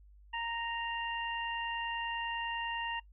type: harmonic tone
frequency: 930 Hz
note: A#5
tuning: 4 cents flat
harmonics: 1 / 2 / 3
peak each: -37 / -40 / -39 dBFS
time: 0.33-3 s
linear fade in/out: 10 ms
effects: noise-tail reverb RT60 0.1 s tail -23 dB re dry + added 50 Hz sine -55 dBFS peak until 3.12 s